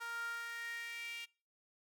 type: tone with high-pass filter sweep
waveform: sawtooth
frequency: 466.2 Hz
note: A#4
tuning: in tune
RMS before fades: -44 dBFS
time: 0-1.26 s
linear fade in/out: 20 ms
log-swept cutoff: 1200 to 2600 Hz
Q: 5.9
effects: noise-tail reverb RT60 0.4 s tail -25 dB re dry